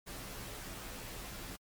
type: noise with comb filter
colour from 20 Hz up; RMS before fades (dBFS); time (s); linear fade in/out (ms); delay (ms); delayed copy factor
pink; -45; 0.06-1.57; 20; 13; -0.7
effects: MP3 96 kbps